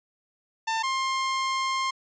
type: tone pair in turn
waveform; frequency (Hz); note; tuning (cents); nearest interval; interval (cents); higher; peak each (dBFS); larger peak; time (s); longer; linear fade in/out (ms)
sawtooth; 895 / 1060.3; A5 / C6; +29 / +23; minor third; 294; second; -21; neither; 0.67-0.83 / 0.83-1.91; second; 10
effects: resampled to 16000 Hz